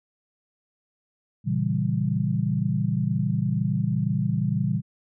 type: chord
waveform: sine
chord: A# diminished seventh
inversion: none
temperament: equal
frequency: 116.54 / 138.59 / 164.81 / 196 Hz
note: A#2 / C#3 / E3 / G3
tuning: 0 / 0 / 0 / 0 cents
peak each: -27 dBFS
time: 1.44-4.82 s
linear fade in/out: 50 ms
effects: none